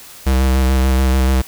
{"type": "tone with vibrato", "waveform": "square", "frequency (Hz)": 65.41, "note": "C2", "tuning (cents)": 0, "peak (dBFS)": -12, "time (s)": [0.26, 1.42], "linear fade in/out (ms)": 10, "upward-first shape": "square", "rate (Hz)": 6.9, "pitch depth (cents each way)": 21, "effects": ["white hiss -38 dBFS RMS until 1.47 s"]}